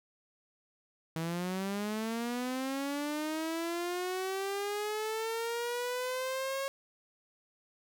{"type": "linear sweep", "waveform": "sawtooth", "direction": "up", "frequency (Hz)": [160, 549], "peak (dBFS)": -29, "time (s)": [1.16, 6.68], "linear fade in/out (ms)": 0, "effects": []}